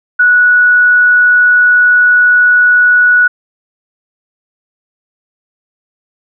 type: tone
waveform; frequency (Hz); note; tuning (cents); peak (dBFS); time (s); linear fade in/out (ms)
sine; 1469; F#6; -13; -4; 0.19-3.28; 10
effects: none